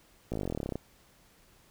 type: slowing click train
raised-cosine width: 2 ms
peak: -20 dBFS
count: 19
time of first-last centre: 0.32-0.756 s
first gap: 17 ms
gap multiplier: 1.04
effects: pink hiss -62 dBFS RMS until 1.7 s